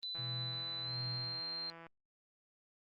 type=tone with pitch glide; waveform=sine; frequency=3999 to 4171 Hz; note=B7 to C8; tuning=+21 to -6 cents; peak=-39 dBFS; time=0.03-1.7 s; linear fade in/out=0 ms; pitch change=+73 cents; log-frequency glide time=0.81-0.98 s
type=click train; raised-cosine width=0.5 ms; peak=-38 dBFS; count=286; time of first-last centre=0.15-1.867 s; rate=166 Hz
type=tone with tremolo; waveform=sine; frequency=123.9 Hz; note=B2; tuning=6 cents sharp; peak=-40 dBFS; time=0.18-1.41 s; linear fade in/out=10 ms; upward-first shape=sine; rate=1.4 Hz; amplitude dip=85%
effects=Opus 24 kbps